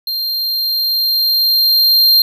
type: tone with level ramp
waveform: square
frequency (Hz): 4186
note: C8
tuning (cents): 0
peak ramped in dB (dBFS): -18 to -7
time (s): 0.07-2.22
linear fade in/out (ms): 2
effects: none